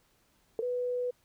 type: tone with exponential decay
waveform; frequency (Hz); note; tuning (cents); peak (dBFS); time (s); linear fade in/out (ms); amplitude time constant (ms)
sine; 450.3; A4; +40; -24; 0.59-0.67; 1; 17
type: tone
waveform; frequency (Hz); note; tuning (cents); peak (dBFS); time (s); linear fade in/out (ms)
sine; 493.9; B4; 0; -29; 0.62-1.11; 10
effects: pink hiss -69 dBFS RMS until 1.24 s